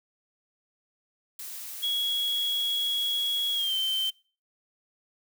blue noise, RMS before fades -39 dBFS, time 1.39-4.1 s, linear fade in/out 2 ms
sine tone with pitch glide, 3329 to 3106 Hz, G#7 to G7, +3 to -17 cents, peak -25 dBFS, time 1.82-4.11 s, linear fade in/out 20 ms, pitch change -120 cents, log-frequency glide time 3.54-3.74 s
effects noise-tail reverb RT60 0.4 s tail -25 dB re dry

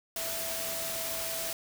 sine tone in noise, 659.3 Hz, E5, in tune, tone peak -40 dBFS, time 0.16-1.53 s, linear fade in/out 2 ms, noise white, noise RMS -35 dBFS, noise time 0.16-1.53 s, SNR -8 dB, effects none

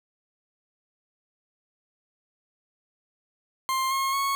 40% pulse tone with pitch steps, 1055 / 1078.4 / 1102.3 Hz, C6 / C#6 / C#6, +14 / -48 / -10 cents, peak -23 dBFS, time 3.69-4.35 s, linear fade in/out 0 ms, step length 220 ms, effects none

